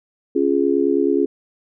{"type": "chord", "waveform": "sine", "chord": "Db major", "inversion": "none", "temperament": "just", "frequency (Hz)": [277.2, 346.5, 415.8], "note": ["Db4", "F4", "Ab4"], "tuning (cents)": [0, -14, 2], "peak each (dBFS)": -19, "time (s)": [0.35, 1.26], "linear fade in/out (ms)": 10, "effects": []}